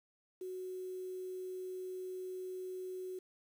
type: tone with quantisation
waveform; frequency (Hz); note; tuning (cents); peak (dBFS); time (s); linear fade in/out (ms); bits
sine; 370; F#4; 0; -40; 0.41-3.19; 5; 10
effects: none